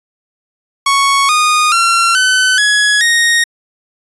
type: tone with pitch steps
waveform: sawtooth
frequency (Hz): 1108.7 / 1230.2 / 1365 / 1514.5 / 1680.5 / 1864.6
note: C#6 / D#6 / F6 / F#6 / G#6 / A#6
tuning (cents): 0 / -20 / -40 / +40 / +20 / 0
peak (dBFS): -5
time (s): 0.86-3.44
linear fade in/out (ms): 5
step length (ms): 430
effects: resampled to 24000 Hz